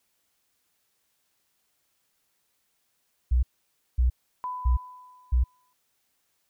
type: tone bursts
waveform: sine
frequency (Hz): 61.74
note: B1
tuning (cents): 0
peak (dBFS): -18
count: 4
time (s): 3.31-5.44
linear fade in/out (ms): 10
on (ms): 120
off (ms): 550
type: tone with exponential decay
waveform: sine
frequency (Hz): 1000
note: B5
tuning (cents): +21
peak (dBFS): -28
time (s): 4.44-5.73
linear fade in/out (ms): 0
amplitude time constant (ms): 280
effects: white hiss -73 dBFS RMS until 6.49 s